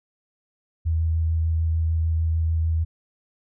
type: tone with vibrato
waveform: sine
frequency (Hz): 81.1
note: E2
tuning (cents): -28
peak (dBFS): -19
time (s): 0.85-2.85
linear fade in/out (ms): 20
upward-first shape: square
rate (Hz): 6.7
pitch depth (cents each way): 10
effects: none